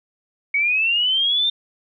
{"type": "linear sweep", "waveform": "sine", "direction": "up", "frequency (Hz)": [2222, 3628], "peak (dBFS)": -16, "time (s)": [0.54, 1.5], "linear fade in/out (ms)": 5, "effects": []}